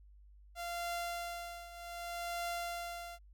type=tone with tremolo; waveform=sawtooth; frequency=691 Hz; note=F5; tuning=19 cents flat; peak=-32 dBFS; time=0.55-3.19 s; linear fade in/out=50 ms; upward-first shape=triangle; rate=0.65 Hz; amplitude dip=80%; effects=added 50 Hz sine -56 dBFS peak until 3.33 s